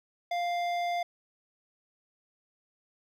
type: tone with hard clipping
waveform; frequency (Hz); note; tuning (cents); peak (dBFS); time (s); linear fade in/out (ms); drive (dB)
sine; 698.5; F5; 0; -30; 0.31-1.03; 5; 12
effects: none